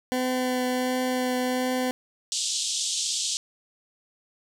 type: tone with vibrato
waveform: 20% pulse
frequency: 253.3 Hz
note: B3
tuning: 44 cents sharp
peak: -19 dBFS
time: 0.12-1.91 s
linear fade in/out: 0 ms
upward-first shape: triangle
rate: 1.4 Hz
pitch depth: 12 cents each way
type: band-pass noise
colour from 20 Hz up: white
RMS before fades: -28 dBFS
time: 2.32-3.37 s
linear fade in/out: 0 ms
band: 3100 to 8200 Hz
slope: 48 dB/octave
effects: none